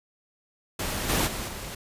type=noise with level steps; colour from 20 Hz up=pink; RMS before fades=-30 / -24 / -33 / -37 dBFS; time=0.79-1.75 s; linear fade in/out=5 ms; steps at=1.08 / 1.26 / 1.47 s; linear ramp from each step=20 ms; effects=resampled to 32000 Hz